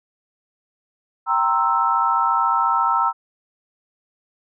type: chord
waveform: sine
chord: C dominant seventh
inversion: second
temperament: equal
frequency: 784 / 932.3 / 1046.5 / 1318.5 Hz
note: G5 / Bb5 / C6 / E6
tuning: 0 / 0 / 0 / 0 cents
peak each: -25 / -20 / -25 / -19 dBFS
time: 1.26-3.13 s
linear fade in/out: 50 ms
effects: none